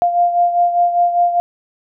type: beating tone pair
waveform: sine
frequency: 698.5 / 703.5 Hz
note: F5 / F5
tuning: 0 / +12 cents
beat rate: 5 Hz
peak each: -12 / -19 dBFS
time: 0.02-1.4 s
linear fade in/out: 0 ms
effects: none